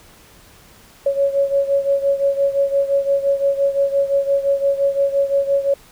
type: beating tone pair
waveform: sine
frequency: 554.4 / 560.2 Hz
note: C#5 / C#5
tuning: 0 / +18 cents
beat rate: 5.8 Hz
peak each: -16 / -20 dBFS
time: 1.06-5.74 s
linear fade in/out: 5 ms
effects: pink hiss -47 dBFS RMS until 5.91 s